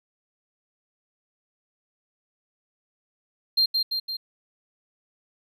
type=tone with echo; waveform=triangle; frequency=4186 Hz; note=C8; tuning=in tune; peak=-15 dBFS; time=3.57-3.66 s; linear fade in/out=10 ms; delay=170 ms; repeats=3; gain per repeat=-4 dB; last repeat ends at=4.17 s; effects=tanh soft clip ceiling -12 dBFS